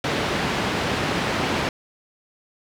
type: band-pass noise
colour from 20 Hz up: pink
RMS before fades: -24 dBFS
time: 0.04-1.69 s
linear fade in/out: 2 ms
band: 120 to 3600 Hz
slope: 12 dB/octave
effects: none